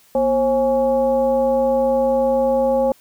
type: tone with frequency modulation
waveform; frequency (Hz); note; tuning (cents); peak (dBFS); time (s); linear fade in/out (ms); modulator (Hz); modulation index
sine; 536; C5; +42; -14; 0.15-2.92; 2; 295; 0.72
effects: white hiss -53 dBFS RMS until 3 s